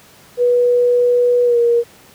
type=tone with pitch glide; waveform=sine; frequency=488 to 471.9 Hz; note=B4 to A#4; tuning=-21 to +21 cents; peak=-10 dBFS; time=0.37-1.84 s; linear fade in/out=50 ms; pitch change=-58 cents; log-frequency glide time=1.44-1.58 s; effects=pink hiss -45 dBFS RMS until 2.14 s + high-pass 100 Hz 12 dB/octave